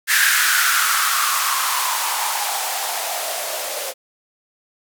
violet noise with band-pass filter sweep, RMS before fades -20 dBFS, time 0.07-3.94 s, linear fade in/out 50 ms, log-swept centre 1700 to 540 Hz, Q 5.6, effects none

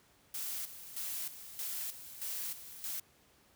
blue noise with tremolo, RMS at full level -39 dBFS, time 0.34-3 s, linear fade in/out 5 ms, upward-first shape square, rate 1.6 Hz, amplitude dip 70%, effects pink hiss -66 dBFS RMS until 3.55 s + high-pass 60 Hz 12 dB/octave

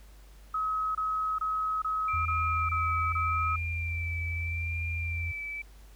sine tone bursts, 1277 Hz, D#6, 45 cents sharp, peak -27 dBFS, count 7, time 0.54-3.56 s, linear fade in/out 5 ms, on 410 ms, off 25 ms
sine tone with vibrato, 2349 Hz, D7, in tune, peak -34 dBFS, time 2.08-5.62 s, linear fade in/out 5 ms, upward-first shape sine, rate 0.81 Hz, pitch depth 31 cents each way
sine tone, 83.3 Hz, E2, 19 cents sharp, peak -31 dBFS, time 2.13-5.32 s, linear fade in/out 10 ms
effects added 50 Hz sine -49 dBFS peak until 5.95 s + pink hiss -60 dBFS RMS until 5.95 s

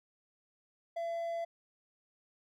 triangle tone, 674 Hz, E5, 38 cents sharp, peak -32 dBFS, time 0.96-1.45 s, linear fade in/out 10 ms, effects none

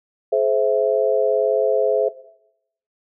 sine chord, Ab augmented, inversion none, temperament equal with one note detuned, 425 / 523.3 / 659.3 Hz, Ab4 / C5 / E5, +40 / 0 / 0 cents, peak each -19 dBFS, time 0.32-2.09 s, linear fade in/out 10 ms, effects noise-tail reverb RT60 0.8 s tail -18 dB re dry

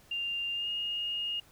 sine tone with pitch glide, 2794 to 2849 Hz, F7 to F7, 0 to +34 cents, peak -31 dBFS, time 0.11-1.4 s, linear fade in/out 5 ms, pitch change +34 cents, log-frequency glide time 0.53-0.69 s, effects pink hiss -60 dBFS RMS until 1.51 s

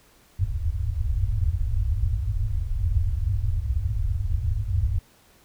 white low-pass noise, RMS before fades -24 dBFS, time 0.39-4.99 s, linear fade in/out 10 ms, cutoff 110 Hz, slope 96 dB/octave, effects pink hiss -57 dBFS RMS until 5.44 s

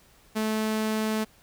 sawtooth tone, 217.5 Hz, A3, 20 cents flat, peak -21 dBFS, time 0.35-1.25 s, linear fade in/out 20 ms, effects pink hiss -58 dBFS RMS until 1.42 s

